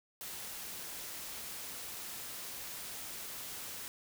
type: noise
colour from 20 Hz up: white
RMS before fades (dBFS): -44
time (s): 0.21-3.88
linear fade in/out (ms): 0
effects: none